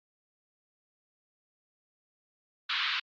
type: band-pass noise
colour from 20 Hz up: white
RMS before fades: -31 dBFS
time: 2.69-3 s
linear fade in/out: 10 ms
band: 1100 to 4100 Hz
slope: 48 dB/octave
effects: Opus 48 kbps